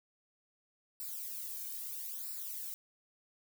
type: noise with flanger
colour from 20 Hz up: violet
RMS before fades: -42 dBFS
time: 1-2.74 s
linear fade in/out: 0 ms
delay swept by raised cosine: 0.31 to 1.51 ms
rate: 0.77 Hz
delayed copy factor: -0.9
effects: none

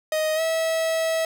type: tone with pitch glide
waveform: 45% pulse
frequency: 624 to 648.6 Hz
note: D#5 to E5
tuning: +5 to -28 cents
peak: -21 dBFS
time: 0.12-1.25 s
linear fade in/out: 2 ms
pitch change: +67 cents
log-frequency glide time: 0.35-0.41 s
effects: none

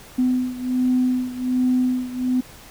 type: beating tone pair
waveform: sine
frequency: 252.4 / 253.7 Hz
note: B3 / B3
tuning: +38 / +47 cents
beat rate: 1.3 Hz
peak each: -19 / -22 dBFS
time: 0.18-2.41 s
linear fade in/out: 10 ms
effects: tanh soft clip ceiling -10 dBFS + pink hiss -44 dBFS RMS until 2.7 s

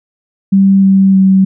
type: tone with pitch steps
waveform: sine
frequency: 194.7 / 192.91 / 191.13 Hz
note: G3 / G3 / G3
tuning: -12 / -27 / -44 cents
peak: -4 dBFS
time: 0.52-1.45 s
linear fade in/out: 10 ms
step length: 310 ms
effects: none

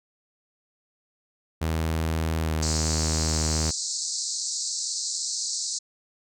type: tone with pitch glide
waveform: sawtooth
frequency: 80.4 to 78.84 Hz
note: E2 to D#2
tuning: -43 to +23 cents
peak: -20 dBFS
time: 1.61-3.71 s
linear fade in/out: 10 ms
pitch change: -34 cents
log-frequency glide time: 2.43-2.52 s
type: band-pass noise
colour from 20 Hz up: white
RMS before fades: -30 dBFS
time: 2.62-5.79 s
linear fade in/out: 10 ms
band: 4100 to 8100 Hz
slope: 96 dB/octave
effects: none

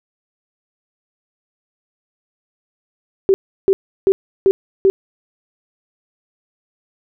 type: tone bursts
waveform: sine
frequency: 386.7 Hz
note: G4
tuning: 24 cents flat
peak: -8 dBFS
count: 5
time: 3.29-4.9 s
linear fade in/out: 0 ms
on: 50 ms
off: 340 ms
effects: none

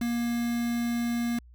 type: tone with quantisation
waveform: triangle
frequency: 236.6 Hz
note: A#3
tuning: 26 cents sharp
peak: -24 dBFS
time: 0.01-1.39 s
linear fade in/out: 5 ms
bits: 6
effects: added 60 Hz sine -49 dBFS peak until 1.54 s

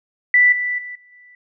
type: tone with level steps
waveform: sine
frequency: 1975.5 Hz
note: B6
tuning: in tune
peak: -9 / -19 / -29 / -47 / -44 dBFS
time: 0.34-1.35 s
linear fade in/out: 2 ms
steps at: 0.52 / 0.78 / 0.95 / 1.12 s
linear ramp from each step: 5 ms
effects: none

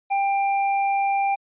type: tone with tanh clipping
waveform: sine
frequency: 792 Hz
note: G5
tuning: 18 cents sharp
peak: -21 dBFS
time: 0.1-1.36 s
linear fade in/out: 20 ms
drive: 14 dB
effects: resampled to 8000 Hz

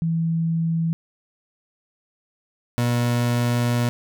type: tone pair in turn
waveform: sine / 30% pulse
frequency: 164.5 / 120.39 Hz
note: E3 / B2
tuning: -3 / -44 cents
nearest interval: perfect fourth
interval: 541 cents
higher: first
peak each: -19 / -16 dBFS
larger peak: second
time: 0.02-0.93 / 2.78-3.89 s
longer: second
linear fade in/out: 0 ms
effects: none

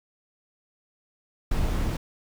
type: noise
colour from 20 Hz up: brown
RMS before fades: -25 dBFS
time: 1.51-1.97 s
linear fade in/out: 5 ms
effects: none

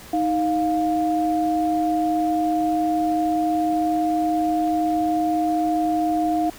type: tone pair together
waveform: sine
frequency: 313.6 / 704 Hz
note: D#4 / F5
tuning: +14 / +14 cents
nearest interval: octave + major second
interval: 1400 cents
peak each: -21 dBFS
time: 0.13-6.5 s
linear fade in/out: 5 ms
effects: pink hiss -42 dBFS RMS until 6.58 s

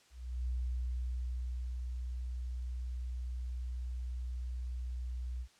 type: tone with ADSR envelope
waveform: sine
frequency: 61.74 Hz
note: B1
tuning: in tune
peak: -32 dBFS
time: 0.1-5.48 s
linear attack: 370 ms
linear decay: 1300 ms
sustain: -4 dB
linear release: 72 ms
effects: white hiss -65 dBFS RMS until 5.59 s + low-pass 7000 Hz 12 dB/octave

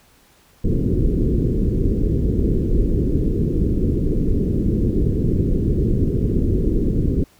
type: low-pass noise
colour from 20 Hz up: pink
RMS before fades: -18 dBFS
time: 0.64-7.24 s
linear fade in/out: 5 ms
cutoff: 430 Hz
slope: 48 dB/octave
effects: pink hiss -54 dBFS RMS until 7.39 s

